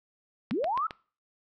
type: click train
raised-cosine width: 0.3 ms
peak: -20 dBFS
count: 4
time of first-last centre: 0.51-0.908 s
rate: 7.53 Hz
type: linear sweep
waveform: sine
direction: up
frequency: 181 to 1354 Hz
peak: -26 dBFS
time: 0.51-0.87 s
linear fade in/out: 5 ms
effects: noise-tail reverb RT60 0.4 s tail -23 dB re dry